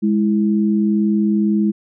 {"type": "tone pair together", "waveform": "sine", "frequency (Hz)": [207.7, 329.7], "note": ["G#3", "E4"], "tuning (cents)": [0, 0], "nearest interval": "minor sixth", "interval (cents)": 800, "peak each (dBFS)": [-14, -20], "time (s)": [0.02, 1.72], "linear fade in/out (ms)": 20, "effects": []}